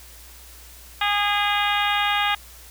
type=harmonic tone; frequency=410 Hz; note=G#4; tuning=22 cents flat; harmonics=2 / 3 / 4 / 5 / 6 / 7 / 8 / 9; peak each=-24 / -26 / -27 / -28 / -29 / -29 / -30 / -31 dBFS; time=1.01-2.35 s; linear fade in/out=5 ms; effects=added 60 Hz sine -46 dBFS peak until 2.7 s + white hiss -46 dBFS RMS until 2.7 s